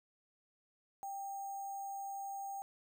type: tone with sample-and-hold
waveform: sine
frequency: 789 Hz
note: G5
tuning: 11 cents sharp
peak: -40 dBFS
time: 1.03-2.62 s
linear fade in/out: 0 ms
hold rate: 7350 Hz
effects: none